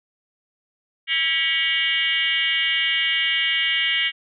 sine tone with frequency modulation, 2551 Hz, D#7, 43 cents sharp, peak -18 dBFS, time 1.07-4.12 s, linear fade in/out 50 ms, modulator 306 Hz, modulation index 2.4, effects none

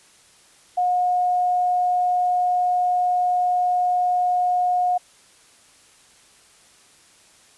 sine tone, 721 Hz, F#5, 45 cents flat, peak -17 dBFS, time 0.77-4.98 s, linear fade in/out 10 ms, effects white hiss -53 dBFS RMS until 7.57 s + resampled to 24000 Hz

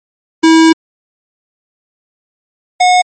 square tone pair in turn, 323.8 / 726.9 Hz, E4 / F#5, -31 / -31 cents, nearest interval octave + major second, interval 1400 cents, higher second, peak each -4 / -6 dBFS, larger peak first, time 0.43-0.73 / 2.8-3.02 s, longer first, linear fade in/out 10 ms, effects MP3 32 kbps

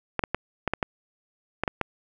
clicks, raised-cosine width 0.5 ms, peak -9 dBFS, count 9, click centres 0.193 / 0.238 / 0.346 / 0.677 / 0.736 / 0.828 / 1.636 / 1.678 / 1.813 s, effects none

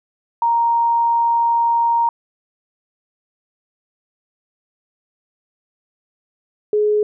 sine tone pair in turn, 933 / 420.9 Hz, A#5 / G#4, +1 / +23 cents, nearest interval octave + major second, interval 1378 cents, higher first, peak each -13 dBFS, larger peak neither, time 0.42-2.09 / 6.73-7.03 s, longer first, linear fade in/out 2 ms, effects none

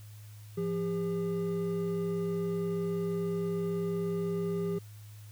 triangle tone pair together, 171.2 / 402.7 Hz, F3 / G4, -34 / +47 cents, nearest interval octave + minor third, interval 1481 cents, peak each -31 / -30 dBFS, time 0.57-4.79 s, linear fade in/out 10 ms, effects added 105 Hz sine -46 dBFS peak until 5.31 s + white hiss -59 dBFS RMS until 5.31 s

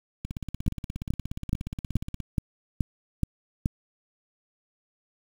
two click trains, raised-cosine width 5 ms, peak -21 / -11 dBFS, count 34 / 8, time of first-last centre 0.25-2.203 / 0.68-3.659 s, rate 16.9 / 2.35 Hz, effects 7-bit

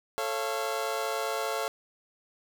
25% pulse chord, A augmented, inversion none, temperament just, 440 / 550 / 687.5 Hz, A4 / C#5 / E#5, 0 / -14 / -27 cents, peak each -30 dBFS, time 0.18-1.68 s, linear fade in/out 0 ms, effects none

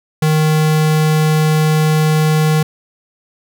square tone, 155.2 Hz, D#3, 4 cents flat, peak -11 dBFS, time 0.22-2.63 s, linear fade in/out 5 ms, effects none

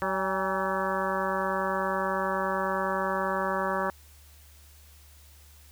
harmonic tone with a mistuned harmonic, 190.4 Hz, F#3, 50 cents sharp, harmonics 1 / 2 / 3 / 4 / 5 / 6 / 7 / 8 / 9, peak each -36 / -35 / -32 / -36 / -33 / -33 / -37 / -37 / -37 dBFS, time 0.02-3.9 s, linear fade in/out 0 ms, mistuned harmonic 4, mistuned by +81 cents, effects added 73 Hz sine -52 dBFS peak until 5.71 s + white hiss -57 dBFS RMS until 5.71 s

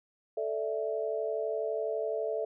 sine chord, A suspended fourth, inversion none, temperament equal, 440 / 587.3 / 659.3 Hz, A4 / D5 / E5, 0 / 0 / 0 cents, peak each -33 / -36 / -34 dBFS, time 0.37-2.45 s, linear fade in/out 5 ms, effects none

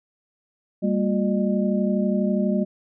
sine tone cluster, 198.2 / 230.4 / 359.6 / 607 Hz, G3 / A#3 / F#4 / D#5, +19 / -20 / -49 / -43 cents, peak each -21 / -25 / -29 / -28 dBFS, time 0.82-2.65 s, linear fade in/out 20 ms, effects none

